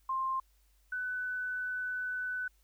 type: tone pair in turn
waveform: sine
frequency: 1055 / 1498.5 Hz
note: C6 / F#6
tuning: +14 / +22 cents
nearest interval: tritone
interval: 608 cents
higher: second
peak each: -30 / -33 dBFS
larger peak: first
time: 0.09-0.4 / 0.92-2.48 s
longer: second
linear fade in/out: 5 ms
effects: added 50 Hz sine -65 dBFS peak until 2.63 s + white hiss -73 dBFS RMS until 2.63 s